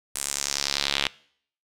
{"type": "tone with band-pass filter sweep", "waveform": "sawtooth", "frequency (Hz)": 70.3, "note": "C#2", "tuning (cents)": 25, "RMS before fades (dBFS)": -28, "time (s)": [0.15, 1.08], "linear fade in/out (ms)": 5, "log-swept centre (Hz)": [9100, 3100], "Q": 2.3, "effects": ["noise-tail reverb RT60 0.6 s tail -22 dB re dry"]}